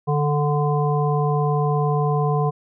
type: harmonic tone with a mistuned harmonic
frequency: 146.83 Hz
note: D3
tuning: in tune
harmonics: 1 / 3 / 5 / 7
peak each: -19 / -24 / -26 / -27 dBFS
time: 0.07-2.51 s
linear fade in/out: 20 ms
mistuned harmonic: 1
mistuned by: +20 cents
effects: none